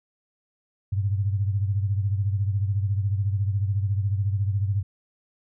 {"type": "beating tone pair", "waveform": "sine", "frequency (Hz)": [98.2, 112.2], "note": ["G2", "A2"], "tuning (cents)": [4, 34], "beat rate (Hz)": 14, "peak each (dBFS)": [-22, -29], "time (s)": [0.92, 4.83], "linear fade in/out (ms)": 10, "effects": []}